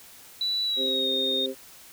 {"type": "tone with pitch glide", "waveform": "sine", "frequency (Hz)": [3951, 3686], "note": ["B7", "A#7"], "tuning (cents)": [0, -20], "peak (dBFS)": -24, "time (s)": [0.41, 1.46], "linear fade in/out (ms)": 2, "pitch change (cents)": -120, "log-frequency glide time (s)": [0.64, 1.09]}
{"type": "harmonic tone", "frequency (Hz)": 131.7, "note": "C3", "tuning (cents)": 12, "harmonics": [2, 3, 4], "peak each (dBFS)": [-34, -32, -33], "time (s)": [0.76, 1.55], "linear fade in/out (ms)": 50}
{"effects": ["white hiss -49 dBFS RMS until 1.92 s"]}